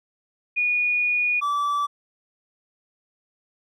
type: tone pair in turn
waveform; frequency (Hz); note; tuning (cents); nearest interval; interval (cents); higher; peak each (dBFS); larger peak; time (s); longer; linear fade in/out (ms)
sine / triangle; 2453 / 1157.7; D#7 / D6; -25 / -25; octave + minor second; 1300; first; -19; neither; 0.56-1.41 / 1.41-1.87; first; 20
effects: none